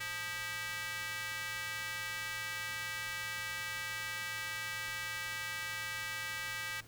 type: tone with high-pass filter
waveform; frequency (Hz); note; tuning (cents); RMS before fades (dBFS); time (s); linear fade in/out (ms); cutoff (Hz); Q
square; 176.6; F3; +20; -40; 0-6.81; 10; 1800; 2.1
effects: added 111 Hz sine -55 dBFS peak until 6.87 s + pink hiss -59 dBFS RMS until 6.87 s